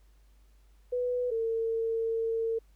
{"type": "tone pair in turn", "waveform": "sine", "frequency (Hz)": [493.9, 453], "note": ["B4", "A#4"], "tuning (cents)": [0, -50], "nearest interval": "minor second", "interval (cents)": 150, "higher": "first", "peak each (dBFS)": [-27, -27], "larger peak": "neither", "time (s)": [[0.92, 1.31], [1.31, 2.59]], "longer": "second", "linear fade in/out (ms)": 10, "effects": ["added 50 Hz sine -57 dBFS peak until 2.75 s", "pink hiss -71 dBFS RMS until 2.75 s"]}